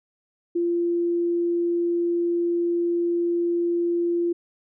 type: tone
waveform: sine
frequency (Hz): 344.2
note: F4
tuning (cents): -25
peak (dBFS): -20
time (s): 0.55-4.33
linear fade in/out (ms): 10
effects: none